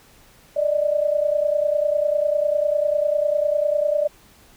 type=tone pair together; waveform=sine; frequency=587.3 / 617.3 Hz; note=D5 / D#5; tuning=0 / -14 cents; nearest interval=minor second; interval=86 cents; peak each=-19 / -22 dBFS; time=0.56-4.08 s; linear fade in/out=10 ms; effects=pink hiss -52 dBFS RMS until 4.56 s